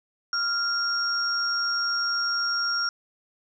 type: tone pair together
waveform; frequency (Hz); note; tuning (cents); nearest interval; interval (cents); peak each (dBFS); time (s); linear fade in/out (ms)
sine; 1392 / 5568; F6 / F8; -6 / -6; 2 octaves; 2400; -26; 0.33-2.89; 2
effects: none